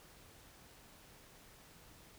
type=silence; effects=pink hiss -60 dBFS RMS until 2.18 s